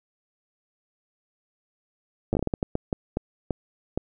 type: slowing click train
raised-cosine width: 2 ms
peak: -11 dBFS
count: 14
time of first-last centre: 2.33-3.976 s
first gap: 9 ms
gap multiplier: 1.39
effects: none